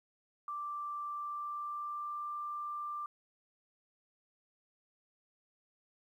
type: tone with pitch glide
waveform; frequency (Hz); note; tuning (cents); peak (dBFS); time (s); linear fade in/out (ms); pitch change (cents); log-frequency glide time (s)
sine; 1175 to 1184.5; D6 to D6; +1 to +14; -37; 0.48-3.06; 2; +13; 1.06-2.28
effects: 12-bit